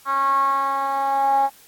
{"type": "tone with band-pass filter sweep", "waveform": "10% pulse", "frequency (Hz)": 274, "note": "C#4", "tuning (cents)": -20, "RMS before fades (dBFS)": -20, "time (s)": [0.05, 1.5], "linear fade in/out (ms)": 50, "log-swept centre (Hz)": [1200, 790], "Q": 8.2, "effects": ["white hiss -50 dBFS RMS until 1.67 s", "AAC 64 kbps"]}